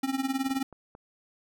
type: tone with tremolo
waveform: square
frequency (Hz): 268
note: C4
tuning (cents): +42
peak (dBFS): -24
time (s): 0.03-0.63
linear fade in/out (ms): 5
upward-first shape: triangle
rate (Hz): 19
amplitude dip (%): 90
type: clicks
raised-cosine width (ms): 1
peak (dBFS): -32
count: 5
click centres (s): 0.465 / 0.507 / 0.566 / 0.727 / 0.951
effects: none